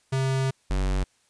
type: tone pair in turn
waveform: square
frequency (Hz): 133.2 / 47.33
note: C3 / F#1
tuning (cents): +31 / +40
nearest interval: octave + tritone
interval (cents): 1791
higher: first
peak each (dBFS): -23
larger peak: neither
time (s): 0.12-0.51 / 0.7-1.04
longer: first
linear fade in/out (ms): 10
effects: white hiss -65 dBFS RMS until 1.29 s + resampled to 22050 Hz